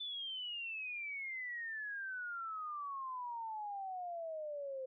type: exponential sweep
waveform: sine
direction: down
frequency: 3528 to 516 Hz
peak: -40 dBFS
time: 0-4.86 s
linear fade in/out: 10 ms
effects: none